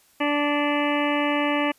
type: harmonic tone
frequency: 291.7 Hz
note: D4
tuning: 12 cents flat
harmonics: 1 / 2 / 3 / 4 / 6 / 7 / 8 / 9 / 10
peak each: -24 / -27 / -29 / -30 / -32 / -32 / -33 / -34 / -34 dBFS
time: 0.2-1.72 s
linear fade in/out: 10 ms
effects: white hiss -59 dBFS RMS until 1.78 s + resampled to 32000 Hz